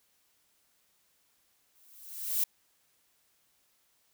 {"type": "noise with exponential growth", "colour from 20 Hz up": "violet", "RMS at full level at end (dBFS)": -26, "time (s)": [1.75, 2.44], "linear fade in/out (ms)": 5, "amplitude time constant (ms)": 150, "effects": ["white hiss -71 dBFS RMS until 4.13 s"]}